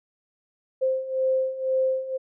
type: beating tone pair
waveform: sine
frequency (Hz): 522 / 524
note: C5 / C5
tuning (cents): -4 / +2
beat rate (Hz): 2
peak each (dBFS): -27 / -23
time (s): 0.81-2.18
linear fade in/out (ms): 20
effects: none

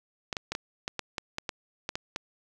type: clicks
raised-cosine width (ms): 0.2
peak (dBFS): -14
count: 12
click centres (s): 0.328 / 0.368 / 0.52 / 0.551 / 0.879 / 0.993 / 1.182 / 1.384 / 1.492 / 1.891 / 1.955 / 2.161
effects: none

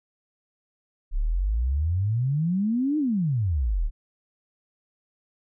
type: exponential two-way sweep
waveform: sine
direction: up then down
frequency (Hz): 32.47 to 312.4 to 32.47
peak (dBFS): -21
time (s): 1.11-3.91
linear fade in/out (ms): 50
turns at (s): 2.98
effects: none

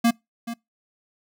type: tone with echo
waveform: square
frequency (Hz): 233.1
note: A#3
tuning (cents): 0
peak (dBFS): -16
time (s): 0.04-0.11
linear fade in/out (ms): 10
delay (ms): 430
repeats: 1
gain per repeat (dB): -13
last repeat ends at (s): 0.54
effects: noise-tail reverb RT60 0.2 s tail -25 dB re dry

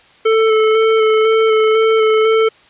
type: tone with vibrato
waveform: square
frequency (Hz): 440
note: A4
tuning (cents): 0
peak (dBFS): -10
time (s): 0.25-2.49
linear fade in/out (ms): 10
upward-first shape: square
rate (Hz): 2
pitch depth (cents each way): 14
effects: white hiss -47 dBFS RMS until 2.69 s + resampled to 8000 Hz

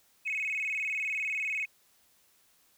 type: tone with vibrato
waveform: sine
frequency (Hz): 2362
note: D7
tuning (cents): +9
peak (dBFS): -28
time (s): 0.25-1.66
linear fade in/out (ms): 20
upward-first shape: square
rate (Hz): 20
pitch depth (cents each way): 130
effects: tanh soft clip ceiling -27 dBFS + white hiss -66 dBFS RMS until 2.77 s

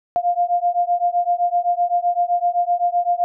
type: beating tone pair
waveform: sine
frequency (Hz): 698.5 / 706.3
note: F5 / F5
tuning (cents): 0 / +19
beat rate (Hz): 7.8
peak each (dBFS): -19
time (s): 0.16-3.24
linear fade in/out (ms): 0
effects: none

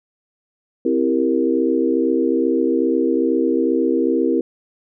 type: chord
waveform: sine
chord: C dominant seventh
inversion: none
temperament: equal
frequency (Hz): 261.6 / 329.6 / 392 / 466.2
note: C4 / E4 / G4 / Bb4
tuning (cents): 0 / 0 / 0 / 0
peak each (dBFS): -20 / -19 / -22 / -21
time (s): 0.85-4.41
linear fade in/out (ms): 5
effects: none

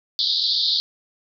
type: band-pass noise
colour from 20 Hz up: white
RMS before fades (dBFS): -21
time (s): 0.19-0.8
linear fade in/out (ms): 0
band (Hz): 3500 to 4800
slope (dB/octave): 96
effects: none

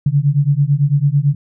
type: beating tone pair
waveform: sine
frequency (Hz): 138.59 / 147.59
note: C#3 / D3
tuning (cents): 0 / +9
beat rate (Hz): 9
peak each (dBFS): -14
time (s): 0.06-1.35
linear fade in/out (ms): 5
effects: none

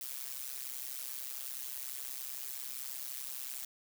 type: noise with amplitude modulation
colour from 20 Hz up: blue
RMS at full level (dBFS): -38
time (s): 0.01-3.65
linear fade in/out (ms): 2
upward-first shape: sine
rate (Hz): 131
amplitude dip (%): 95
effects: none

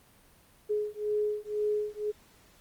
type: beating tone pair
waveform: sine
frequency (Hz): 419.6 / 421.6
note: G#4 / G#4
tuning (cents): +18 / +26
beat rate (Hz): 2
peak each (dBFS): -31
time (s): 0.69-2.12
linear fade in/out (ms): 20
effects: pink hiss -60 dBFS RMS until 2.6 s + Opus 32 kbps

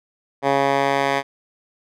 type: tone with band-pass filter sweep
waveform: 10% pulse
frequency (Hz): 138.59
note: C#3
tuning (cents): 0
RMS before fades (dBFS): -19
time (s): 0.42-1.23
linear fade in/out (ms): 50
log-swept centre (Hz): 840 to 1500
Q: 0.82
effects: none

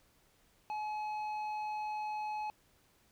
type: tone with tanh clipping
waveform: triangle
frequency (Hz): 850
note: G#5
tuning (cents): +40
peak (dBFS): -37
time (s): 0.7-2.5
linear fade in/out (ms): 0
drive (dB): 12
effects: pink hiss -69 dBFS RMS until 3.11 s

